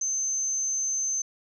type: tone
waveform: sine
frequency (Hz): 6230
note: G8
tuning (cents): -12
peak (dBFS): -25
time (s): 0.01-1.22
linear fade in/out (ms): 5
effects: none